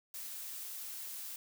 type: noise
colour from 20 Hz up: blue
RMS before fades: -44 dBFS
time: 0.14-1.36 s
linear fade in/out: 2 ms
effects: none